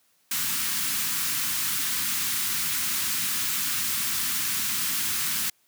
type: band-stop noise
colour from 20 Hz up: white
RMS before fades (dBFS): -27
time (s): 0.31-5.5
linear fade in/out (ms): 5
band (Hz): 280 to 1100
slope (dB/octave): 24
effects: white hiss -66 dBFS RMS until 5.67 s + high-pass 100 Hz 12 dB/octave